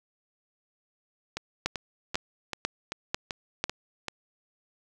two click trains, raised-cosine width 0.2 ms, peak -9 / -15 dBFS, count 5 / 8, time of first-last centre 1.66-3.64 / 1.37-4.083 s, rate 2.02 / 2.58 Hz, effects 8-bit

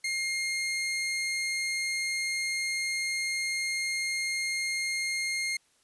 sawtooth tone, 2128 Hz, C7, 29 cents sharp, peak -25 dBFS, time 0.04-5.57 s, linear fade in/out 5 ms, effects white hiss -67 dBFS RMS until 5.83 s + resampled to 24000 Hz

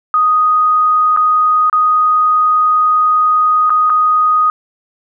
sine tone with dropouts, 1245 Hz, D#6, 1 cent sharp, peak -8 dBFS, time 0.14-4.5 s, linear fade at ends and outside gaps 1 ms, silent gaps 1.164-1.172 / 1.698-1.728 / 3.696-3.703 / 3.897-3.901 s, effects none

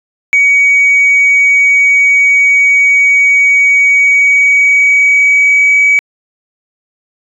sine tone with pitch glide, 2255 to 2275 Hz, C#7 to C#7, +29 to +44 cents, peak -3 dBFS, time 0.33-5.99 s, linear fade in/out 0 ms, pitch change +15 cents, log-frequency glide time 3.93-5.83 s, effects tanh soft clip ceiling -2 dBFS

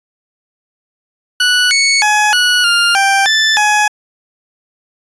20% pulse tone with pitch steps, 1476 / 2216 / 843 / 1466 / 1403 / 786 / 1758 / 841 Hz, F#6 / C#7 / G#5 / F#6 / F6 / G5 / A6 / G#5, -5 / -1 / +26 / -16 / +8 / +4 / -2 / +22 cents, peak -4 dBFS, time 1.4-3.88 s, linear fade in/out 5 ms, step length 310 ms, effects resampled to 22050 Hz

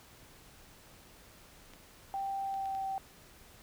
clicks, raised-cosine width 0.2 ms, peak -35 dBFS, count 4, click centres 1.736 / 2.541 / 2.657 / 2.75 s
sine tone with pitch glide, 784 to 774.5 Hz, G5 to G5, 0 to -21 cents, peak -33 dBFS, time 2.14-2.98 s, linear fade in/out 0 ms, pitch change -21 cents, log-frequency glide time 2.4-2.82 s
effects pink hiss -57 dBFS RMS until 3.62 s

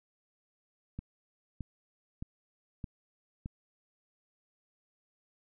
click train, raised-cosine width 5 ms, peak -26 dBFS, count 5, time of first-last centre 0.99-3.459 s, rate 1.62 Hz, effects none

